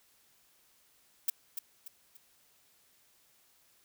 violet noise with echo, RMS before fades -28 dBFS, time 1.28-1.3 s, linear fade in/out 5 ms, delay 290 ms, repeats 3, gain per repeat -8 dB, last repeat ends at 2.17 s, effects white hiss -67 dBFS RMS until 3.84 s

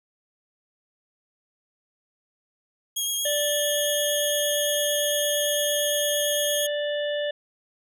15% pulse tone with vibrato, 3271 Hz, G#7, 27 cents flat, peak -18 dBFS, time 2.96-6.67 s, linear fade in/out 10 ms, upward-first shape triangle, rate 8.8 Hz, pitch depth 22 cents each way
harmonic tone, 587.3 Hz, D5, in tune, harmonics 1 / 3 / 5 / 6, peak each -25 / -34 / -36 / -37 dBFS, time 3.25-7.31 s, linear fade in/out 5 ms
effects none

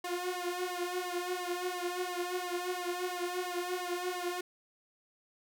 sawtooth tone with flanger, 358.1 Hz, F4, 43 cents sharp, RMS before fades -36 dBFS, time 0.04-4.41 s, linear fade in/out 5 ms, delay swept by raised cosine 1 to 4 ms, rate 2.9 Hz, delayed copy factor +0.95, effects none

